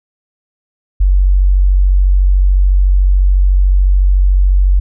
sine tone, 46.93 Hz, F#1, 25 cents sharp, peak -6 dBFS, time 1-4.8 s, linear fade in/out 10 ms, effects none

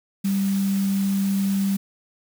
sine tone in noise, 196 Hz, G3, in tune, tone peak -19 dBFS, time 0.24-1.77 s, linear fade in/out 10 ms, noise white, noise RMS -37 dBFS, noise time 0.24-1.77 s, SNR +15 dB, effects none

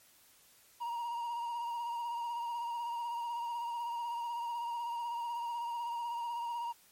triangle tone with vibrato, 943 Hz, A#5, 20 cents sharp, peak -33 dBFS, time 0.8-6.73 s, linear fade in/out 20 ms, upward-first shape sine, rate 16 Hz, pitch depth 30 cents each way, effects white hiss -63 dBFS RMS until 6.91 s + MP3 64 kbps

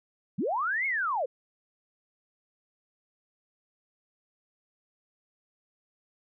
sine linear two-way sweep, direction up then down, 138.59 to 2217 to 462.2 Hz, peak -26 dBFS, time 0.38-1.26 s, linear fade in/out 10 ms, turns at 0.86 s, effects none

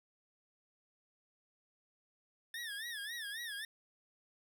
25% pulse tone with vibrato, 1764 Hz, A6, 4 cents sharp, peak -37 dBFS, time 2.54-3.65 s, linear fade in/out 2 ms, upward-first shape sine, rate 3.7 Hz, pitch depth 150 cents each way, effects none

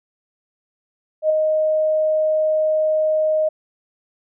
sine tone with ADSR envelope, 622.3 Hz, D#5, in tune, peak -11 dBFS, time 1.22-3.49 s, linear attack 79 ms, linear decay 5 ms, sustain -4 dB, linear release 9 ms, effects none

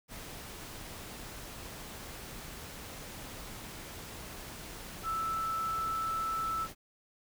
sine tone in noise, 1318.5 Hz, E6, in tune, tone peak -31 dBFS, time 5.03-6.68 s, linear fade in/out 50 ms, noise pink, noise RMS -45 dBFS, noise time 0.08-6.75 s, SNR +11 dB, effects none

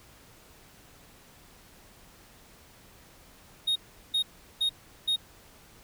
triangle tone bursts, 3729 Hz, A#7, in tune, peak -22 dBFS, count 4, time 3.67-5.162 s, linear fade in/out 10 ms, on 88 ms, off 380 ms, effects pink hiss -55 dBFS RMS until 5.83 s

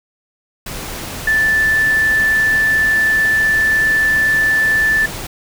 sine tone in noise, 1758 Hz, A6, 2 cents flat, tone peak -11 dBFS, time 1.27-5.06 s, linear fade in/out 5 ms, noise pink, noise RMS -27 dBFS, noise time 0.66-5.27 s, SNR +13 dB, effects none

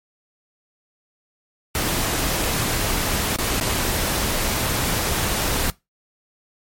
pink noise with dropouts, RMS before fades -22 dBFS, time 1.75-5.7 s, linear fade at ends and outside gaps 0 ms, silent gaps 3.361-3.386 / 3.6-3.611 s, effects noise-tail reverb RT60 0.2 s tail -21 dB re dry + MP3 64 kbps

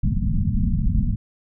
pink low-pass noise, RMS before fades -20 dBFS, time 0.03-1.16 s, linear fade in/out 10 ms, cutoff 240 Hz, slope 96 dB/octave, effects none

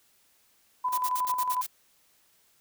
sine tone with tremolo, 1002 Hz, B5, 25 cents sharp, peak -24 dBFS, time 0.84-1.62 s, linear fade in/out 10 ms, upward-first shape square, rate 11 Hz, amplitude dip 45%
blue noise bursts, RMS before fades -34 dBFS, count 7, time 0.92-1.667 s, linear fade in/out 10 ms, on 57 ms, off 58 ms
effects white hiss -65 dBFS RMS until 2.6 s

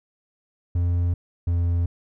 triangle tone pair in turn, 87.2 / 86.1 Hz, F2 / F2, -2 / -24 cents, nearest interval unison, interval 22 cents, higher first, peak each -17 dBFS, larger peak neither, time 0.75-1.14 / 1.47-1.86 s, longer neither, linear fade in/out 5 ms, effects none

